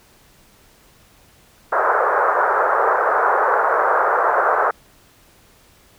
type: band-pass noise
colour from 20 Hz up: white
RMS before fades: -17 dBFS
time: 1.72-4.71 s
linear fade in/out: 5 ms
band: 420 to 1500 Hz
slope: 48 dB/octave
effects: pink hiss -52 dBFS RMS until 5.98 s